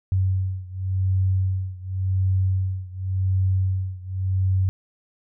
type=beating tone pair; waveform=sine; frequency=94 / 94.9 Hz; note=F#2 / F#2; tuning=+28 / +44 cents; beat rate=0.9 Hz; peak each=-22 / -24 dBFS; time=0.12-4.69 s; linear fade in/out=0 ms; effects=none